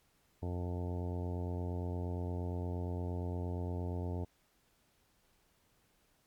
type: harmonic tone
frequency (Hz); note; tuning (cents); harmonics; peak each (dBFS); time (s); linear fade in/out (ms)
88.6; F2; +25; 1 / 2 / 3 / 4 / 5 / 6 / 7 / 8 / 9 / 10; -36 / -44 / -45 / -47 / -47 / -54 / -51 / -54 / -57 / -54; 0.42-4.25; 10
effects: pink hiss -72 dBFS RMS until 6.26 s + MP3 96 kbps